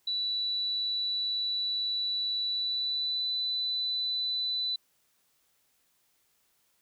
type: tone with pitch glide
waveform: sine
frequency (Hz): 3951 to 3990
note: B7 to B7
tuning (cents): 0 to +17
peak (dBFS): -28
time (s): 0.07-4.76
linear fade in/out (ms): 5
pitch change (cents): +17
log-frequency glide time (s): 2.48-3.28
effects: white hiss -71 dBFS RMS until 6.81 s